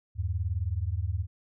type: beating tone pair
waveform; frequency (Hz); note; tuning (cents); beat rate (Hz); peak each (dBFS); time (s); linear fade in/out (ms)
sine; 80 / 99; D#2 / G2; +49 / +18; 19; -30; 0.15-1.27; 50
effects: none